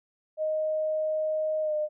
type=tone with pitch glide; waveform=sine; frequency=622.3 to 607 Hz; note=D#5 to D#5; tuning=0 to -43 cents; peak=-25 dBFS; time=0.37-1.89 s; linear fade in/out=50 ms; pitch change=-43 cents; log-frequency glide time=1.62-1.74 s; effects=none